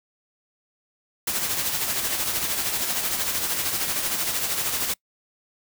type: noise with tremolo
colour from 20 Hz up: white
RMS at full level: -24 dBFS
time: 1.27-4.94 s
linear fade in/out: 5 ms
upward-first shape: sine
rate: 13 Hz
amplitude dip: 45%
effects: noise-tail reverb RT60 0.1 s tail -25 dB re dry